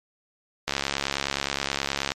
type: click train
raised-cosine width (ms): 0.2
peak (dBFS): -7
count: 101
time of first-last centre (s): 0.68-2.119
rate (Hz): 69.5
effects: MP3 64 kbps